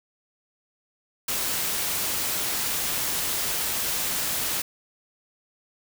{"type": "noise", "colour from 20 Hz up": "white", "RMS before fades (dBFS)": -27, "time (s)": [1.28, 4.62], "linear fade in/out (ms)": 5, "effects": []}